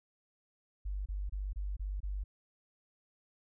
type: tone bursts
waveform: sine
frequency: 49 Hz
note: G1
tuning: in tune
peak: -34 dBFS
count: 6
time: 0.85-2.24 s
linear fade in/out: 10 ms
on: 210 ms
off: 26 ms
effects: none